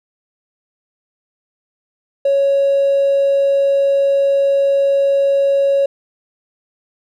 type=tone with hard clipping; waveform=triangle; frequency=554.4 Hz; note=C#5; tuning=in tune; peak=-11 dBFS; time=2.25-5.86 s; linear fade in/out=5 ms; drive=3 dB; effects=none